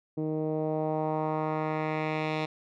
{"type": "tone with low-pass filter sweep", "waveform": "10% pulse", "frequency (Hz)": 155.56, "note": "D#3", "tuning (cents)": 0, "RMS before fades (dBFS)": -30, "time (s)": [0.17, 2.46], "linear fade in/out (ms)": 10, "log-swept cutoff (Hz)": [360, 3400], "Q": 1.6, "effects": []}